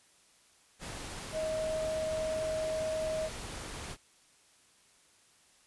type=tone in noise; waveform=sine; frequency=631 Hz; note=D#5; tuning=24 cents sharp; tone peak=-31 dBFS; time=1.32-3.3 s; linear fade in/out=50 ms; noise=pink; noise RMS=-42 dBFS; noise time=0.79-3.97 s; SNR=+8 dB; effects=white hiss -64 dBFS RMS until 5.66 s + resampled to 24000 Hz